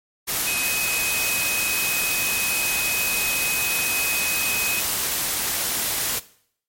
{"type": "tone in noise", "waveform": "sine", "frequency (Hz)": 2525, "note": "D#7", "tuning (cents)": 25, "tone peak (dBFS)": -23, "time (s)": [0.46, 4.81], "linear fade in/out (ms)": 20, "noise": "white", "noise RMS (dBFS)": -24, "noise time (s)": [0.27, 6.2], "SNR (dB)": -2, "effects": ["noise-tail reverb RT60 0.6 s tail -18 dB re dry", "MP3 64 kbps"]}